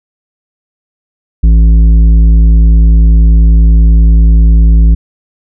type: tone with tanh clipping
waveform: triangle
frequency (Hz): 55.1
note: A1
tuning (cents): +3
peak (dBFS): -3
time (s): 1.43-4.95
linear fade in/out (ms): 10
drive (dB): 13
effects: none